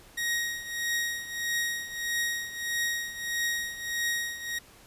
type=tone with tremolo; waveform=sawtooth; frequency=1882 Hz; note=A#6; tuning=16 cents sharp; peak=-22 dBFS; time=0.17-4.59 s; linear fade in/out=10 ms; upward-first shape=triangle; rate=1.6 Hz; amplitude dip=80%; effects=pink hiss -54 dBFS RMS until 4.86 s + resampled to 32000 Hz